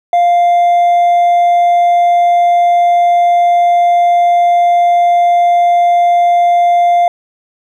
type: tone with hard clipping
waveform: sine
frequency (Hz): 698.5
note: F5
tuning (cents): 0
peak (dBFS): -7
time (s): 0.13-7.08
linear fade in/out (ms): 2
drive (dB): 2
effects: none